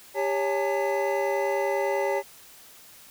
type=tone cluster; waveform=triangle; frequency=397.5 / 556 / 831 / 901 / 2014 Hz; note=G4 / C#5 / G#5 / A5 / B6; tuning=+24 / +5 / +1 / +41 / +33 cents; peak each=-26 / -25 / -31 / -30 / -33 dBFS; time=0.14-2.23 s; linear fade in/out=50 ms; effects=white hiss -50 dBFS RMS until 3.1 s